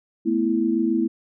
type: chord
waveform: sine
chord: A suspended second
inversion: none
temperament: equal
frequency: 220 / 246.9 / 329.6 Hz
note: A3 / B3 / E4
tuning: 0 / 0 / 0 cents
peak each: -24 / -24 / -21 dBFS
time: 0.25-1.08 s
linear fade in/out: 20 ms
effects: none